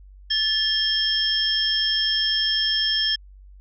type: tone cluster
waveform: sine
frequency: 1742 / 3234 / 5290 Hz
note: A6 / G#7 / E8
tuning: -18 / -47 / +5 cents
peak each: -28 / -22 / -23 dBFS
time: 0.3-3.16 s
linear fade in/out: 10 ms
effects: added 48 Hz sine -43 dBFS peak until 3.6 s